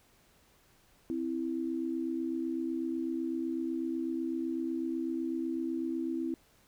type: tone pair together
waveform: sine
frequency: 261.6 / 329.6 Hz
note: C4 / E4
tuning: 0 / 0 cents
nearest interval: major third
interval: 400 cents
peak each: -35 / -33 dBFS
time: 1.1-6.34 s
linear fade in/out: 0 ms
effects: pink hiss -65 dBFS RMS until 6.67 s